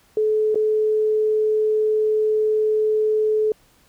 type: tone with dropouts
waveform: sine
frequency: 430.8 Hz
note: A4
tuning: 37 cents flat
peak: -16 dBFS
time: 0.17-3.52 s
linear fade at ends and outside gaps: 2 ms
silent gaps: 0.546-0.556 s
effects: pink hiss -57 dBFS RMS until 3.88 s